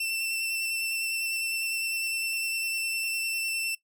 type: tone with vibrato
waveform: sawtooth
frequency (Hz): 2683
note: E7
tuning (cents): +30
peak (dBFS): -25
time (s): 0-3.75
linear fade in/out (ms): 5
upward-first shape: sine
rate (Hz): 9.9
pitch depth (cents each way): 13
effects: noise-tail reverb RT60 0.1 s tail -20 dB re dry